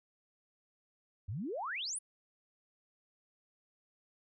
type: exponential sweep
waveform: sine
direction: up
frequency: 84.2 to 10548 Hz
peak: -36 dBFS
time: 1.28-1.99 s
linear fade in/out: 10 ms
effects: none